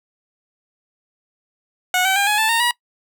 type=tone with pitch steps; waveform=15% pulse; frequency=732 / 766.2 / 801.9 / 839.4 / 878.6 / 919.6 / 962.5 Hz; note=F#5 / G5 / G5 / G#5 / A5 / A#5 / B5; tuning=-19 / -40 / +39 / +18 / -3 / -24 / -45 cents; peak=-9 dBFS; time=1.94-2.71 s; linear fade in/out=2 ms; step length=110 ms; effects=noise-tail reverb RT60 0.1 s tail -22 dB re dry